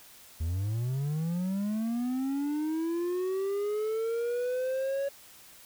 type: linear sweep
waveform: triangle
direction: up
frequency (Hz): 76.4 to 560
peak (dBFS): -26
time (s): 0.4-5.09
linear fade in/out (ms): 10
effects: white hiss -53 dBFS RMS until 5.65 s